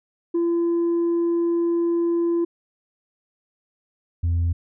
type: tone pair in turn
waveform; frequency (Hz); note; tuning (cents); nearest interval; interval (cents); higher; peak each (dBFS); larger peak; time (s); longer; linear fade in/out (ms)
sine; 340 / 85; F4 / F2; -46 / -46; 2 octaves; 2400; first; -16; neither; 0.34-2.45 / 4.23-4.53; first; 10
effects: tanh soft clip ceiling -17 dBFS